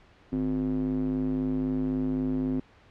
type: tone with band-pass filter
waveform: square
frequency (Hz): 51.91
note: G#1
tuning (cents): 0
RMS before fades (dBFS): -28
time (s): 0.32-2.6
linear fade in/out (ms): 5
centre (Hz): 270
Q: 4.3
effects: pink hiss -57 dBFS RMS until 2.9 s + low-pass 3000 Hz 12 dB/octave